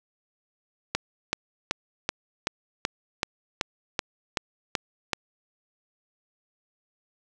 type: click train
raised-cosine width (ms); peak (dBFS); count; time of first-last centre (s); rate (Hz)
0.2; -7; 12; 0.95-5.133; 2.63
effects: none